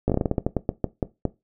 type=slowing click train; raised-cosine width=2 ms; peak=-8 dBFS; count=15; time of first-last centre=0.08-1.253 s; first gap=17 ms; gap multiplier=1.22; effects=noise-tail reverb RT60 0.2 s tail -17 dB re dry